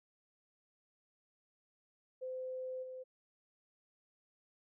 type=tone with level steps; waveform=sine; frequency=514 Hz; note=C5; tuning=31 cents flat; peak=-39 / -44 dBFS; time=2.21-3.04 s; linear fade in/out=20 ms; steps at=2.82 s; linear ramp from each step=20 ms; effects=none